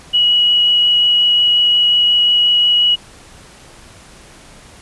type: tone with vibrato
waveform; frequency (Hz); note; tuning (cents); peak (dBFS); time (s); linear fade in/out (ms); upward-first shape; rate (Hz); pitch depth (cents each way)
sine; 2918; F#7; -25; -9; 0.13-2.96; 20; triangle; 5.6; 8
effects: pink hiss -41 dBFS RMS until 4.81 s + resampled to 24000 Hz